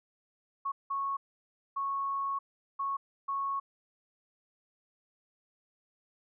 sine tone bursts at uneven times, 1103 Hz, C#6, 9 cents flat, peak -30 dBFS, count 5, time 0.65-0.72 / 0.9-1.17 / 1.76-2.39 / 2.79-2.97 / 3.28-3.6 s, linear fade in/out 10 ms, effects none

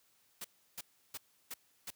white noise bursts, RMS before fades -43 dBFS, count 5, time 0.41-1.905 s, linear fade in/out 5 ms, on 35 ms, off 330 ms, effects white hiss -71 dBFS RMS until 1.95 s + high-pass 60 Hz 12 dB/octave

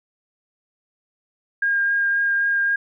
sine tone with vibrato, 1615 Hz, G#6, 49 cents flat, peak -17 dBFS, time 1.62-2.76 s, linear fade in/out 5 ms, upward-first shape triangle, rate 3.8 Hz, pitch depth 11 cents each way, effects none

